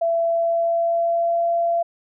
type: tone with pitch glide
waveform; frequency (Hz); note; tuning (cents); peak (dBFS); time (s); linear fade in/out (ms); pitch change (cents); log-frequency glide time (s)
sine; 670 to 680.9; E5 to F5; +28 to -44; -17; 0.01-1.83; 10; +28; 0.23-1.48
effects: none